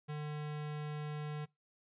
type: tone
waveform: square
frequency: 150 Hz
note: D3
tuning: 37 cents sharp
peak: -39 dBFS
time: 0.08-1.46 s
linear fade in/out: 20 ms
effects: noise-tail reverb RT60 0.2 s tail -22 dB re dry + resampled to 8000 Hz